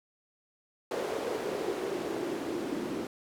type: noise with band-pass filter sweep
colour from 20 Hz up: white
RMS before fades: -34 dBFS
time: 0.91-3.07 s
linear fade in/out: 2 ms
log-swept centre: 470 to 290 Hz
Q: 3.3
effects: none